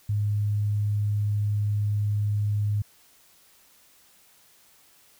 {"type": "tone", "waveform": "sine", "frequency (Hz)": 103.83, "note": "G#2", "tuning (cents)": 0, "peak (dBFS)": -22, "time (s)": [0.09, 2.82], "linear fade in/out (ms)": 5, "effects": ["white hiss -58 dBFS RMS until 5.19 s"]}